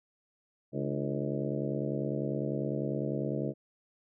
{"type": "harmonic tone with a mistuned harmonic", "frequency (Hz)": 70, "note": "C#2", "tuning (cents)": 18, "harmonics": [2, 3, 4, 5, 6, 7, 8, 9], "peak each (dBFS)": [-35, -37, -38, -39, -40, -40, -41, -42], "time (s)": [0.72, 3.54], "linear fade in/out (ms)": 50, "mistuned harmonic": 4, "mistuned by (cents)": 100, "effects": []}